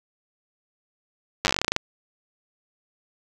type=slowing click train; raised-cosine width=0.2 ms; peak=-3 dBFS; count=15; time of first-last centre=1.45-1.764 s; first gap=9 ms; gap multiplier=1.13; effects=7-bit